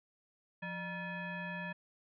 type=tone with frequency modulation; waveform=sine; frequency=954 Hz; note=A#5; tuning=40 cents sharp; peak=-38 dBFS; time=0.62-1.73 s; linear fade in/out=10 ms; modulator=779 Hz; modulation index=1.8; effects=none